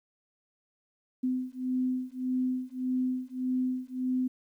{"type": "beating tone pair", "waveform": "sine", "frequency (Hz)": [254.3, 256], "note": ["C4", "C4"], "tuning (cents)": [-49, -38], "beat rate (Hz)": 1.7, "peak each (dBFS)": -31, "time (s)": [1.23, 4.28], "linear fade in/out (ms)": 10, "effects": ["11-bit"]}